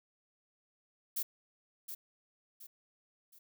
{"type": "noise with echo", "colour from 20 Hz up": "violet", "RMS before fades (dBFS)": -35, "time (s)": [1.16, 1.23], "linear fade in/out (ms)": 10, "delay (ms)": 720, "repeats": 3, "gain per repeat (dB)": -8, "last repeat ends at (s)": 3.39, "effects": []}